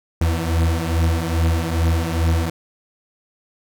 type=beating tone pair; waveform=40% pulse; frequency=80.9 / 83.3 Hz; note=E2 / E2; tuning=-32 / +19 cents; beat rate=2.4 Hz; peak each=-20 / -18 dBFS; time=0.21-2.5 s; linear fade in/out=5 ms; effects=none